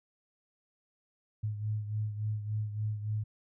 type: beating tone pair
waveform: sine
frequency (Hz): 106.1 / 109.6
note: G#2 / A2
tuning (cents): +38 / -6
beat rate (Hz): 3.5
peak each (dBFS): -32 / -39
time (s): 1.43-3.24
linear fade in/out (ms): 10
effects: none